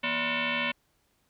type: tone with frequency modulation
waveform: sine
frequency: 240 Hz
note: B3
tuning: 49 cents flat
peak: -26 dBFS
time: 0.03-0.72 s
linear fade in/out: 10 ms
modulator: 407 Hz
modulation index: 7.3
effects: pink hiss -71 dBFS RMS until 1.29 s